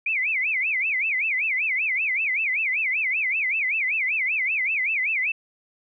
sine tone with vibrato, 2310 Hz, D7, 29 cents flat, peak -21 dBFS, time 0.06-5.32 s, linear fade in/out 5 ms, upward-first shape sine, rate 5.2 Hz, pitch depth 250 cents each way, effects none

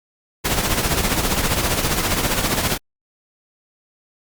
pink noise with tremolo, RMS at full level -17 dBFS, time 0.44-2.78 s, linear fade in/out 20 ms, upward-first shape triangle, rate 15 Hz, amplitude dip 65%, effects Opus 48 kbps

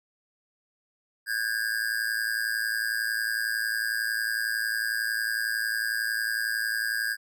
square tone with amplitude modulation, 1623 Hz, G#6, 40 cents flat, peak -23 dBFS, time 1.26-7.17 s, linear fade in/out 50 ms, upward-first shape sine, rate 111 Hz, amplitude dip 90%, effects none

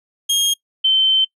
sawtooth / sine tone pair in turn, 3245 / 3090 Hz, G#7 / G7, -41 / -26 cents, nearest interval minor second, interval 85 cents, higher first, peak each -11 dBFS, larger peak neither, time 0.29-0.54 / 0.84-1.25 s, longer second, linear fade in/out 10 ms, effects noise-tail reverb RT60 0.1 s tail -24 dB re dry + resampled to 32000 Hz

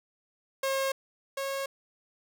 sawtooth tone pair in turn, 539 / 546.5 Hz, C#5 / C#5, -49 / -25 cents, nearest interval unison, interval 24 cents, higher second, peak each -23 / -27 dBFS, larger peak first, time 0.63-0.92 / 1.37-1.66 s, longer neither, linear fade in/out 5 ms, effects none

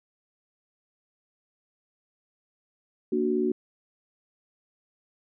sine chord, Bb augmented, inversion none, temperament equal, 233.1 / 293.7 / 370 Hz, Bb3 / D4 / F#4, 0 / 0 / 0 cents, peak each -28 / -29 / -25 dBFS, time 3.12-3.52 s, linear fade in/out 5 ms, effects none

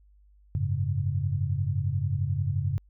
sine chord, F# suspended second, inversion none, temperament equal, 92.5 / 103.83 / 138.59 Hz, F#2 / G#2 / C#3, 0 / 0 / 0 cents, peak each -29 dBFS, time 0.55-2.78 s, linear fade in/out 0 ms, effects added 50 Hz sine -55 dBFS peak until 2.89 s

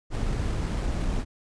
brown noise with sample-and-hold, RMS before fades -27 dBFS, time 0.1-1.25 s, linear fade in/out 50 ms, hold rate 6300 Hz, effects resampled to 22050 Hz

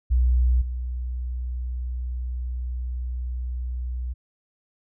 sine tone with level steps, 61.74 Hz, B1, in tune, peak -16 / -26 dBFS, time 0.1-4.14 s, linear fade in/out 20 ms, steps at 0.61 s, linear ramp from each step 10 ms, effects none

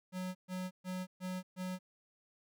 square tone bursts, 184.1 Hz, F#3, 8 cents flat, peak -38 dBFS, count 5, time 0.12-1.79 s, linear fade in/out 50 ms, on 230 ms, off 130 ms, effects none

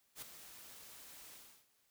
white noise with ADSR envelope, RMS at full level -45 dBFS, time 0.15-1.67 s, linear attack 71 ms, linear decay 6 ms, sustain -10 dB, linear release 340 ms, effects white hiss -75 dBFS RMS until 1.9 s

